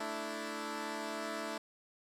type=chord; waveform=10% pulse; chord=A suspended fourth; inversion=none; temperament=equal; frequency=220 / 293.7 / 329.6 Hz; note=A3 / D4 / E4; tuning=0 / 0 / 0 cents; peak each=-34 dBFS; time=0-1.58 s; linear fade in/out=5 ms; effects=low-pass 10000 Hz 12 dB/octave + 11-bit